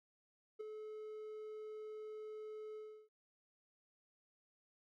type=tone with ADSR envelope; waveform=triangle; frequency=430.3 Hz; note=A4; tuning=39 cents flat; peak=-38 dBFS; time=0.59-3.09 s; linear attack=18 ms; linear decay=6 ms; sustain=-6 dB; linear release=330 ms; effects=none